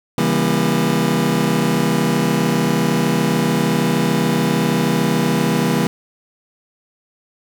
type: chord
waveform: 30% pulse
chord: C# diminished seventh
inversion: none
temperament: just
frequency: 138.59 / 166.31 / 199.57 / 239.5 Hz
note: C#3 / E3 / G3 / Bb3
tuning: 0 / +16 / +31 / +47 cents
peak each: -21 / -17 / -18 / -17 dBFS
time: 0.18-5.87 s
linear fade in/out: 2 ms
effects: none